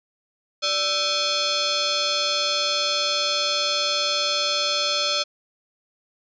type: tone with frequency modulation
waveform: sine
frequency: 370 Hz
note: F#4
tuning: in tune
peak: -20 dBFS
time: 0.62-5.24 s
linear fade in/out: 20 ms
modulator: 955 Hz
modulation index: 5.4
effects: resampled to 16000 Hz